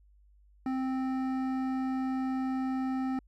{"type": "tone with hard clipping", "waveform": "sine", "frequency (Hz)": 261.6, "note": "C4", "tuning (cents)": 0, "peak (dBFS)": -31, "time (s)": [0.66, 3.19], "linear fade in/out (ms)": 2, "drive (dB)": 12, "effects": ["added 50 Hz sine -58 dBFS peak until 3.27 s"]}